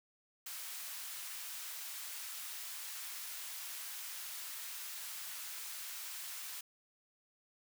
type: high-pass noise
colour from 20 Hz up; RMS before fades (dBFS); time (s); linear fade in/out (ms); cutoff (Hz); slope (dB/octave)
white; -45; 0.46-6.61; 5; 1100; 12
effects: none